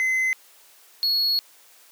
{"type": "tone pair in turn", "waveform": "triangle", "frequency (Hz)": [2049, 4342], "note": ["C7", "C#8"], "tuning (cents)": [-37, -37], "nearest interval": "octave + minor second", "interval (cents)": 1300, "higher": "second", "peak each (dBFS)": -18, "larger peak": "neither", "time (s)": [[0, 0.33], [1.03, 1.39]], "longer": "second", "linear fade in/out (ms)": 0, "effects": ["white hiss -53 dBFS RMS until 1.91 s", "high-pass 400 Hz 12 dB/octave"]}